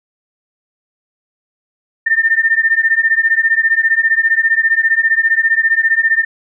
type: beating tone pair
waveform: sine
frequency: 1798 / 1813 Hz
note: A6 / A#6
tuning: +37 / -49 cents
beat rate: 15 Hz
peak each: -13 dBFS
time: 2.06-6.25 s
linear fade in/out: 10 ms
effects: none